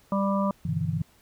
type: harmonic tone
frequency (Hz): 197.2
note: G3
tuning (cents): +11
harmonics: 1 / 3 / 5 / 6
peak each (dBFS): -24 / -29 / -31 / -32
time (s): 0.12-0.51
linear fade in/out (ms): 2
type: chord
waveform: sine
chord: E minor seventh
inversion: first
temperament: just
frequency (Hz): 98.89 / 123.61 / 148.33 / 164.81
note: G2 / B2 / D3 / E3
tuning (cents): +16 / +2 / +18 / 0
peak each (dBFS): -32 / -34 / -30 / -28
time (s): 0.65-1.02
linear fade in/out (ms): 5
effects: pink hiss -60 dBFS RMS until 1.21 s